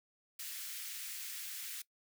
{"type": "high-pass noise", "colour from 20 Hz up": "white", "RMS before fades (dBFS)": -44, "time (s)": [0.39, 1.82], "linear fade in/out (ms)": 5, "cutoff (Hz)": 1600, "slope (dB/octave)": 24, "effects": ["noise-tail reverb RT60 0.1 s tail -20 dB re dry"]}